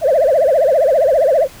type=tone with vibrato; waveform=sine; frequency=587.3 Hz; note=D5; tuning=in tune; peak=-8 dBFS; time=0.01-1.48 s; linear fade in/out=50 ms; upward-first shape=triangle; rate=15 Hz; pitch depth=290 cents each way; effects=tanh soft clip ceiling -5 dBFS + pink hiss -39 dBFS RMS until 1.6 s